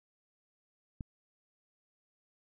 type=click; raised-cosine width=5 ms; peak=-27 dBFS; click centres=1.008 s; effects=none